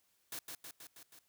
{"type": "noise with echo", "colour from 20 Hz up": "white", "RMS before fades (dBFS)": -43, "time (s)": [0.32, 0.39], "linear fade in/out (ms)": 2, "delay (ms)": 160, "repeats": 5, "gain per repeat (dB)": -3, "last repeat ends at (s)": 1.19, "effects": ["white hiss -75 dBFS RMS until 1.28 s"]}